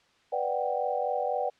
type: chord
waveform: sine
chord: G major seventh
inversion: first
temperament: equal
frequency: 493.9 / 587.3 / 740 / 784 Hz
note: B4 / D5 / F#5 / G5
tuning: 0 / 0 / 0 / 0 cents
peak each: -32 dBFS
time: 0.32-1.5 s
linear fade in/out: 10 ms
effects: white hiss -64 dBFS RMS until 1.59 s + low-pass 4000 Hz 12 dB/octave